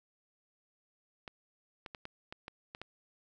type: clicks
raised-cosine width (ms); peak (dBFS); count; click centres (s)
0.3; -27; 8; 1.278 / 1.862 / 1.948 / 2.054 / 2.325 / 2.481 / 2.749 / 2.816
effects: none